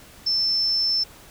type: tone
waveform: sine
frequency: 5310 Hz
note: E8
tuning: 12 cents sharp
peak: -19 dBFS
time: 0.26-1.04 s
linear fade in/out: 10 ms
effects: pink hiss -47 dBFS RMS until 1.3 s